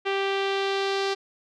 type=tone with low-pass filter sweep; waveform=sawtooth; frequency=392 Hz; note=G4; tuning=in tune; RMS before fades=-26 dBFS; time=0.05-1.15 s; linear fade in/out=20 ms; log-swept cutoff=2900 to 4600 Hz; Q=2.1; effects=none